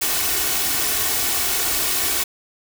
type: noise with comb filter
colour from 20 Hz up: white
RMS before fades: -21 dBFS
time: 0.01-2.24 s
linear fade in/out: 10 ms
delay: 2.7 ms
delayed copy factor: +0.55
effects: none